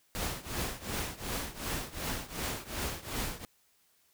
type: noise with tremolo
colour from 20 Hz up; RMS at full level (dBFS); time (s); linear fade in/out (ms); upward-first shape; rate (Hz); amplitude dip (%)
pink; -33; 0.15-3.45; 0; triangle; 2.7; 90
effects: white hiss -69 dBFS RMS until 4.13 s